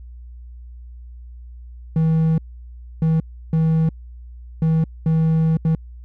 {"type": "tone bursts at uneven times", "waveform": "triangle", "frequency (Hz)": 160.7, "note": "E3", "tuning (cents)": -44, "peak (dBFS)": -12, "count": 6, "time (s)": [[1.96, 2.38], [3.02, 3.2], [3.53, 3.89], [4.62, 4.84], [5.06, 5.57], [5.65, 5.75]], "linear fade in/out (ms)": 2, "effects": ["added 60 Hz sine -35 dBFS peak until 6.04 s"]}